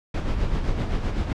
brown noise with tremolo, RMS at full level -22 dBFS, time 0.14-1.33 s, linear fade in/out 5 ms, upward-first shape sine, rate 7.8 Hz, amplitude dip 50%, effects low-pass 5000 Hz 12 dB/octave

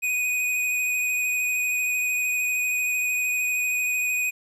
square tone with vibrato, 2489 Hz, D#7, in tune, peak -23 dBFS, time 0.02-4.31 s, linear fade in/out 20 ms, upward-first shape triangle, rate 13 Hz, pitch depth 19 cents each way, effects resampled to 32000 Hz + 10-bit

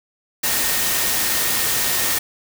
sine tone in noise, 1843 Hz, A#6, 20 cents flat, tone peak -31 dBFS, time 0.43-2.19 s, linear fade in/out 10 ms, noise white, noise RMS -20 dBFS, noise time 0.43-2.19 s, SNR -14 dB, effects none

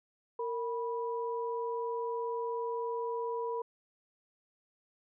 sine tone pair together, 462 / 979 Hz, A#4 / B5, -16 / -15 cents, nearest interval octave + minor second, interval 1301 cents, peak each -34 / -37 dBFS, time 0.39-3.62 s, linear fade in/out 5 ms, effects none

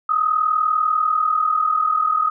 sine tone pair together, 1244.5 / 1284.7 Hz, D#6 / E6, 0 / -45 cents, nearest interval minor second, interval 55 cents, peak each -17 / -21 dBFS, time 0.09-2.3 s, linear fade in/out 5 ms, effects none

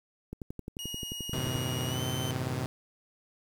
click train, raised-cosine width 3 ms, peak -25 dBFS, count 15, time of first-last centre 0.33-1.558 s, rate 11.4 Hz
sawtooth tone with pitch glide, 2879 to 3068 Hz, F#7 to G7, -48 to -38 cents, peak -34 dBFS, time 0.79-2.31 s, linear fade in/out 0 ms, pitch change +110 cents, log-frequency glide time 1.87-2.01 s
sawtooth chord, F# diminished seventh, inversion none, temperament equal with one note detuned, 92.5 / 110 / 128.42 / 155.56 Hz, F#2 / A2 / C3 / Eb3, 0 / 0 / -32 / 0 cents, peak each -35 / -35 / -29 / -35 dBFS, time 1.33-2.66 s, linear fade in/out 0 ms
effects 9-bit

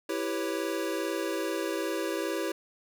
square chord, C# half-diminished seventh, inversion first, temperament equal, 329.6 / 392 / 493.9 / 554.4 Hz, E4 / G4 / B4 / C#5, 0 / 0 / 0 / 0 cents, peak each -34 / -35 / -38 / -37 dBFS, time 0.09-2.52 s, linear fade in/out 5 ms, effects none

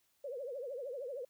sine tone with vibrato, 523.3 Hz, C5, in tune, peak -39 dBFS, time 0.24-1.25 s, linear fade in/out 5 ms, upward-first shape triangle, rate 13 Hz, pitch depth 220 cents each way, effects white hiss -75 dBFS RMS until 1.29 s

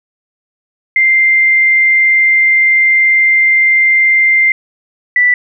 sine tone pair in turn, 2093 / 1972.7 Hz, C7 / B6, 0 / -2 cents, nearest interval minor second, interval 102 cents, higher first, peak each -6 dBFS, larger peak neither, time 0.96-4.52 / 5.16-5.34 s, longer first, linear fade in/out 2 ms, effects none

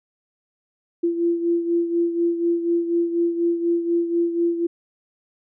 sine beating tone pair, 340 / 344.1 Hz, F4 / F4, -46 / -26 cents, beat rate 4.1 Hz, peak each -19 / -26 dBFS, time 1.03-4.67 s, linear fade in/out 10 ms, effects none

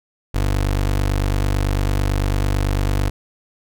25% pulse tone, 49 Hz, G1, in tune, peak -13 dBFS, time 0.34-3.1 s, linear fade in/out 10 ms, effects none

